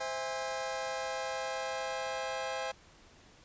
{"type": "chord", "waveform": "sawtooth", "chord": "C augmented", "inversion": "none", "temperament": "just", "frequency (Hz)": [523.3, 654.1, 817.6], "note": ["C5", "E5", "G#5"], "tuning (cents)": [0, -14, -27], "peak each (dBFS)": [-34, -36, -35], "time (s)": [0, 2.72], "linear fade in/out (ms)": 10, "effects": ["pink hiss -59 dBFS RMS until 3.44 s", "resampled to 16000 Hz"]}